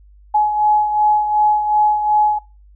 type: beating tone pair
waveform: sine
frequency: 844 / 846.7 Hz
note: G#5 / G#5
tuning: +28 / +33 cents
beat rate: 2.7 Hz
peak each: -13 / -21 dBFS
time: 0.34-2.39 s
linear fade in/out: 10 ms
effects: noise-tail reverb RT60 0.3 s tail -20 dB re dry + added 50 Hz sine -43 dBFS peak until 2.75 s